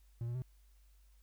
triangle tone with pitch steps, 117.3 / 120.1 / 127.6 Hz, A#2 / B2 / C3, +11 / -48 / -43 cents, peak -34 dBFS, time 0.21-0.42 s, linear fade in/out 0 ms, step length 70 ms, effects added 50 Hz sine -61 dBFS peak until 1.22 s + white hiss -75 dBFS RMS until 1.22 s

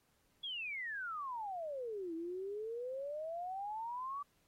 sine exponential two-way sweep, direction down then up, 3411 to 322 to 1163 Hz, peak -39 dBFS, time 0.43-4.23 s, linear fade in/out 10 ms, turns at 2.14 s, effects pink hiss -75 dBFS RMS until 4.47 s + AAC 48 kbps

